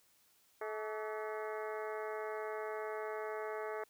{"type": "harmonic tone with a mistuned harmonic", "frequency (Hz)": 215.5, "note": "A3", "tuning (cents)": -36, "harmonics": [2, 3, 4, 5, 6, 7, 8, 9, 10], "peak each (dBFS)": [-41, -45, -47, -49, -51, -52, -53, -54, -55], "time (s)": [0.61, 3.84], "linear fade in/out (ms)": 5, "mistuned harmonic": 5, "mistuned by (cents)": 100, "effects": ["white hiss -70 dBFS RMS until 3.89 s"]}